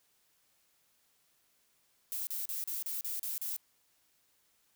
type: noise bursts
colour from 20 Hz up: violet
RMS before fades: -37 dBFS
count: 8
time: 2.12-3.565 s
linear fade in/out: 0 ms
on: 150 ms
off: 35 ms
effects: white hiss -72 dBFS RMS until 4.75 s